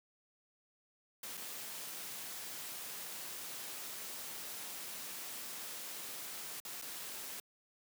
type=noise with dropouts; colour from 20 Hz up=white; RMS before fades=-45 dBFS; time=1.23-7.4 s; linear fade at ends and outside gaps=2 ms; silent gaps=1.371-1.375 / 6.601-6.65 / 6.815-6.822 s; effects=high-pass 150 Hz 12 dB/octave